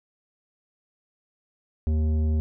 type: tone with tanh clipping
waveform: triangle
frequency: 77.7 Hz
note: D#2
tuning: 2 cents flat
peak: -22 dBFS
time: 1.87-2.4 s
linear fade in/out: 0 ms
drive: 15 dB
effects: none